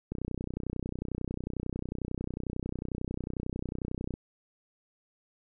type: click train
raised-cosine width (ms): 3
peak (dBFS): -21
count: 126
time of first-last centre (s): 0.12-4.139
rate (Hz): 31.1
effects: none